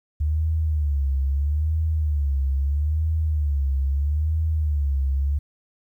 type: tone with vibrato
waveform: sine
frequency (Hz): 73.42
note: D2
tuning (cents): 0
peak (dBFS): -19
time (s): 0.2-5.39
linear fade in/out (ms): 10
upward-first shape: sine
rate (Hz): 0.77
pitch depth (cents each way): 140
effects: 10-bit